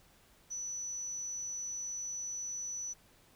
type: tone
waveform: sine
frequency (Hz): 5950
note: F#8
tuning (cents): +9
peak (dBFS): -37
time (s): 0.5-2.94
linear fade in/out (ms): 20
effects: pink hiss -64 dBFS RMS until 3.35 s